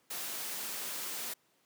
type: noise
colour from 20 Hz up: white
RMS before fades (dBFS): -39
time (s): 0.1-1.34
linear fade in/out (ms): 10
effects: pink hiss -71 dBFS RMS until 1.65 s + high-pass 200 Hz 12 dB/octave